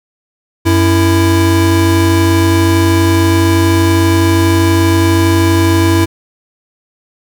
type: tone pair together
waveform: square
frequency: 93 / 331.4 Hz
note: F#2 / E4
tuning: +9 / +9 cents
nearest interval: octave + minor seventh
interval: 2200 cents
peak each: -11 dBFS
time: 0.65-6.06 s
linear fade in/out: 20 ms
effects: none